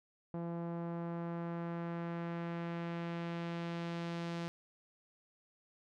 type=tone with low-pass filter sweep; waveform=sawtooth; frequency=169.7 Hz; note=F3; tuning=49 cents flat; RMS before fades=-40 dBFS; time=0.34-4.48 s; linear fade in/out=0 ms; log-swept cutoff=820 to 4900 Hz; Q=0.95; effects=none